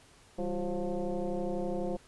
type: tone with frequency modulation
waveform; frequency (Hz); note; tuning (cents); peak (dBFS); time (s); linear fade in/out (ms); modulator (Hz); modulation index
sine; 165; E3; +2; -30; 0.38-1.97; 10; 181; 2.7
effects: pink hiss -59 dBFS RMS until 2.07 s + resampled to 24000 Hz